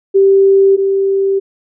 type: tone pair in turn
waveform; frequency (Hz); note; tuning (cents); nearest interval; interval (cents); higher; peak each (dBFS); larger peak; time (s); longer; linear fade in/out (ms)
sine; 390.6 / 390.6; G4 / G4; -6 / -6; unison; 0; neither; -5 / -10; first; 0.14-0.77 / 0.77-1.4; neither; 20
effects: none